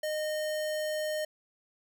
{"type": "tone", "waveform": "square", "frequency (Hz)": 614, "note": "D#5", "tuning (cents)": -23, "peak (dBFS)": -31, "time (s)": [0.03, 1.25], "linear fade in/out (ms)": 5, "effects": []}